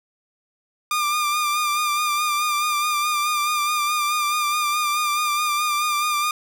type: tone with vibrato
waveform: sawtooth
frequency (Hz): 1200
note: D6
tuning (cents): +37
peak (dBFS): -16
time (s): 0.91-6.31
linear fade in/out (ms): 2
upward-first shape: sine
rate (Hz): 4.7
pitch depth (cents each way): 35
effects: none